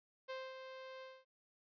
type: tone with ADSR envelope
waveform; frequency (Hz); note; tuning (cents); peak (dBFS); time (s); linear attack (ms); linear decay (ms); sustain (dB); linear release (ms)
sawtooth; 523.3; C5; 0; -38; 0.28-1.25; 22; 230; -7; 230
effects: resampled to 11025 Hz